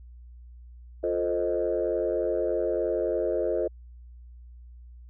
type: chord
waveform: sine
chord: F dominant seventh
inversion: none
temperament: equal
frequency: 349.2 / 440 / 523.3 / 622.3 Hz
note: F4 / A4 / C5 / Eb5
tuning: 0 / 0 / 0 / 0 cents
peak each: -29 dBFS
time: 1.03-3.68 s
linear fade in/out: 10 ms
effects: tanh soft clip ceiling -16 dBFS + added 60 Hz sine -44 dBFS peak until 5.09 s